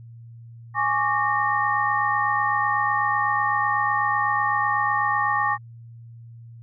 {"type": "tone cluster", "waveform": "sine", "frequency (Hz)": [830, 1104, 1172, 1841], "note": ["G#5", "C#6", "D6", "A#6"], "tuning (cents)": [-1, -7, -4, -22], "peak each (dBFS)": -25, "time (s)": [0.74, 5.58], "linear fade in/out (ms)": 50, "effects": ["added 116 Hz sine -40 dBFS peak until 6.62 s"]}